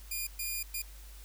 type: tone bursts at uneven times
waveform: 5% pulse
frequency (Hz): 2424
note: D#7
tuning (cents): -46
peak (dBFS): -24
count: 3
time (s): 0.11-0.27 / 0.39-0.63 / 0.74-0.82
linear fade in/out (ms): 5
effects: added 50 Hz sine -47 dBFS peak until 1.24 s + white hiss -56 dBFS RMS until 1.24 s